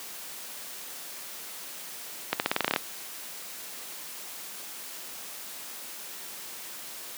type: accelerating click train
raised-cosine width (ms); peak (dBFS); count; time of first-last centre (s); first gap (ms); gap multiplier
0.3; -7; 11; 2.33-2.762; 69; 0.89
effects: white hiss -41 dBFS RMS until 7.17 s + high-pass 200 Hz 12 dB/octave